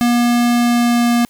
square tone with pitch glide, 239.6 to 237.9 Hz, A#3 to A#3, +48 to +35 cents, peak -12 dBFS, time 0.01-1.25 s, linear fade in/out 0 ms, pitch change -13 cents, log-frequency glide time 0.52-1.13 s, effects white hiss -52 dBFS RMS until 1.29 s

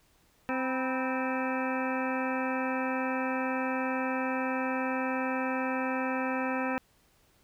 harmonic tone with a mistuned harmonic, 260.1 Hz, C4, 10 cents flat, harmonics 1 / 2 / 3 / 4 / 5 / 6 / 7 / 9 / 10, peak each -32 / -35 / -37 / -38 / -39 / -40 / -40 / -42 / -42 dBFS, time 0.49-6.78 s, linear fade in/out 0 ms, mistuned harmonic 4, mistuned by -100 cents, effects pink hiss -66 dBFS RMS until 7.43 s

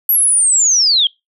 sine linear sweep, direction down, 11860 to 3136 Hz, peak -9 dBFS, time 0.09-1.07 s, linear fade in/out 2 ms, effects noise-tail reverb RT60 0.2 s tail -24 dB re dry

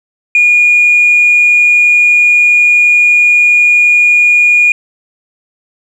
sine tone, 2437 Hz, D#7, 37 cents flat, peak -3 dBFS, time 0.35-4.72 s, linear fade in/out 2 ms, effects tanh soft clip ceiling 0 dBFS + 7-bit

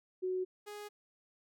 sine / sawtooth tone pair in turn, 370 / 415.3 Hz, F#4 / G#4, 0 / 0 cents, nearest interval major second, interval 200 cents, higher second, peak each -32 / -40 dBFS, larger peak first, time 0.22-0.45 / 0.66-0.89 s, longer neither, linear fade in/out 20 ms, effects none

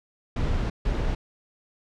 brown noise bursts at uneven times, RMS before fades -25 dBFS, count 2, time 0.36-0.7 / 0.85-1.15 s, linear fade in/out 5 ms, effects low-pass 5000 Hz 12 dB/octave

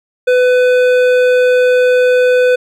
sine tone with hard clipping, 500 Hz, B4, 21 cents sharp, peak -9 dBFS, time 0.27-2.56 s, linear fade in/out 10 ms, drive 11 dB, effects none

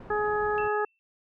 pink low-pass noise, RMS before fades -45 dBFS, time 0-0.68 s, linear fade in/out 5 ms, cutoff 1100 Hz, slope 12 dB/octave
harmonic tone, 420 Hz, G#4, 19 cents sharp, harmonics 1 / 2 / 3 / 4, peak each -27 / -30 / -32 / -33 dBFS, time 0.1-0.85 s, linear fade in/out 5 ms
sine tone with exponential decay, 2680 Hz, E7, 28 cents sharp, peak -35 dBFS, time 0.58-0.99 s, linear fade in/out 0 ms, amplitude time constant 89 ms
effects none

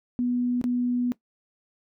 sine tone with dropouts, 245.4 Hz, B3, 11 cents flat, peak -22 dBFS, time 0.19-1.12 s, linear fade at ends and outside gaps 0 ms, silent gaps 0.614-0.641 s, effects noise-tail reverb RT60 0.1 s tail -18 dB re dry

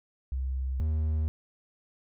sine / triangle tone pair in turn, 65.41 / 77.79 Hz, C2 / D#2, 0 / 0 cents, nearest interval minor third, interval 300 cents, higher second, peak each -28 / -23 dBFS, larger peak second, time 0.32-0.8 / 0.8-1.28 s, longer neither, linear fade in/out 0 ms, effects none

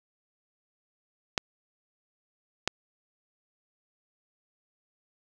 clicks, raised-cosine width 0.2 ms, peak -7 dBFS, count 2, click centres 1.378 / 2.676 s, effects 7-bit

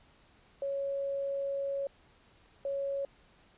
sine tone bursts at uneven times, 554.4 Hz, C#5, in tune, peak -31 dBFS, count 2, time 0.62-1.87 / 2.65-3.05 s, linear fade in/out 2 ms, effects pink hiss -63 dBFS RMS until 3.57 s + resampled to 8000 Hz

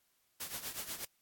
white noise with tremolo, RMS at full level -39 dBFS, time 0.4-1.05 s, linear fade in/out 5 ms, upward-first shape triangle, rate 8.2 Hz, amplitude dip 80%, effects white hiss -75 dBFS RMS until 1.21 s + AAC 64 kbps

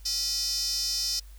square tone with high-pass filter, 277.2 Hz, C#4, in tune, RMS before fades -29 dBFS, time 0.05-1.2 s, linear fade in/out 10 ms, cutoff 5100 Hz, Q 8.5, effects added 50 Hz sine -44 dBFS peak until 1.38 s + white hiss -59 dBFS RMS until 1.38 s

